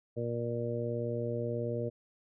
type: harmonic tone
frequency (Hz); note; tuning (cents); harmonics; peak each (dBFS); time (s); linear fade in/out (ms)
118.5; A#2; +29; 1 / 2 / 3 / 4 / 5; -36 / -40 / -40 / -36 / -39; 0.16-1.9; 20
effects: none